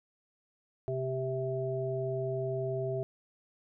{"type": "harmonic tone", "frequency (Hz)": 130.81, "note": "C3", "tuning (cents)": 0, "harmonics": [1, 3, 5], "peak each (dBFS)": [-35, -34, -36], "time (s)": [0.88, 3.03], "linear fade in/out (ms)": 0, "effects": []}